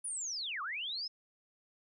sine linear two-way sweep, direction down then up, 9920 to 1072 to 5280 Hz, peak -36 dBFS, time 0.04-1.08 s, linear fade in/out 10 ms, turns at 0.62 s, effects none

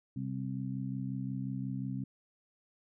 harmonic tone, 65.6 Hz, C2, 5 cents sharp, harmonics 2 / 3 / 4, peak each -37 / -39 / -40 dBFS, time 0.16-2.04 s, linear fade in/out 5 ms, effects none

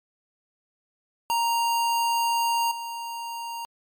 square tone with level steps, 932.3 Hz, A#5, in tune, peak -22 / -32 dBFS, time 1.3-3.65 s, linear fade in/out 0 ms, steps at 2.71 s, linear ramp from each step 5 ms, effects MP3 96 kbps

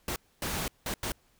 pink noise bursts at uneven times, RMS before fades -33 dBFS, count 4, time 0.08-0.16 / 0.42-0.68 / 0.86-0.94 / 1.03-1.12 s, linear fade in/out 2 ms, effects pink hiss -67 dBFS RMS until 1.39 s

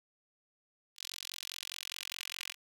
10% pulse tone with high-pass filter sweep, 44.87 Hz, F1, 48 cents sharp, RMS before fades -44 dBFS, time 0.96-2.55 s, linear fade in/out 50 ms, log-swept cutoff 4000 to 2600 Hz, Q 1.9, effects 10-bit

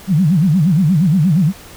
sine tone with vibrato, 168.9 Hz, E3, 42 cents sharp, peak -9 dBFS, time 0.07-1.53 s, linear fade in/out 50 ms, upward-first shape sine, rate 8.5 Hz, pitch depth 270 cents each way, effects pink hiss -38 dBFS RMS until 1.76 s

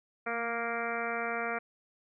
harmonic tone with a mistuned harmonic, 233.1 Hz, A#3, in tune, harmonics 1 / 2 / 3 / 4 / 5 / 6 / 7 / 8 / 9 / 10, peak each -43 / -38 / -37 / -47 / -41 / -37 / -44 / -43 / -43 / -41 dBFS, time 0.26-1.59 s, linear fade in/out 10 ms, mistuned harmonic 1, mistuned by -22 cents, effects none

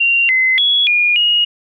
sine tone with pitch steps, 2764 / 2050 / 3363 / 2431 / 2877 Hz, F7 / C7 / G#7 / D#7 / F#7, -19 / -36 / +21 / -41 / -49 cents, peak -10 dBFS, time 0-1.45 s, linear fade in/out 10 ms, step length 290 ms, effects none

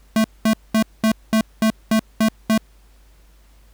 square tone bursts, 220 Hz, A3, in tune, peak -14 dBFS, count 9, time 0.16-2.578 s, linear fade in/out 2 ms, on 82 ms, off 210 ms, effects added 50 Hz sine -48 dBFS peak until 3.73 s + pink hiss -58 dBFS RMS until 3.73 s

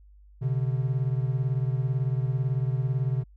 triangle beating tone pair, 127.1 / 145.1 Hz, C3 / D3, -50 / -21 cents, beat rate 18 Hz, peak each -23 / -27 dBFS, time 0.41-3.24 s, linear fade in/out 20 ms, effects added 50 Hz sine -50 dBFS peak until 3.36 s

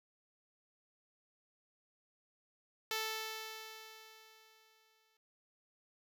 5% pulse tone with exponential decay, 440 Hz, A4, in tune, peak -23 dBFS, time 2.91-5.17 s, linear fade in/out 2 ms, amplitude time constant 490 ms, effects none

